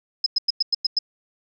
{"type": "tone bursts", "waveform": "sine", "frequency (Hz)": 5100, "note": "D#8", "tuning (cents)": 42, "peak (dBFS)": -16, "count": 7, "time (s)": [0.24, 0.989], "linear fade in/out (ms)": 5, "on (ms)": 23, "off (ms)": 98, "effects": []}